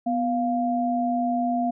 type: tone pair together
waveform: sine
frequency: 246.8 / 698.5 Hz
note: B3 / F5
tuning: -1 / 0 cents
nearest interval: octave + tritone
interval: 1801 cents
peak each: -24 dBFS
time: 0.06-1.71 s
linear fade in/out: 10 ms
effects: none